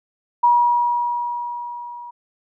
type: tone with level ramp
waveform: sine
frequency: 960 Hz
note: B5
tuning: 49 cents flat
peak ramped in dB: -10 to -33 dBFS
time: 0.43-2.11 s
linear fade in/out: 10 ms
effects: none